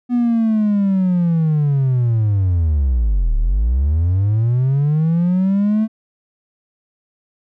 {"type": "linear two-way sweep", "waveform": "triangle", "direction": "down then up", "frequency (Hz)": [246.9, 34.97, 222.1], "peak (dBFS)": -10, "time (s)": [0.09, 5.88], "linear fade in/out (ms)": 50, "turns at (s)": 3.36, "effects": ["tanh soft clip ceiling -7 dBFS"]}